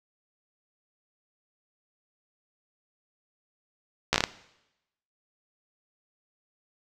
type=slowing click train; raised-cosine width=0.2 ms; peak=-4 dBFS; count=6; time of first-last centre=4.13-4.239 s; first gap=13 ms; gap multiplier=1.26; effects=noise-tail reverb RT60 0.9 s tail -18 dB re dry